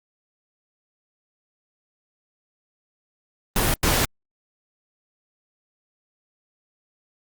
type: noise bursts at uneven times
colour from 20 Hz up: pink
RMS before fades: -20 dBFS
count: 2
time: 3.56-3.74 / 3.83-4.05 s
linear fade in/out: 2 ms
effects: Opus 32 kbps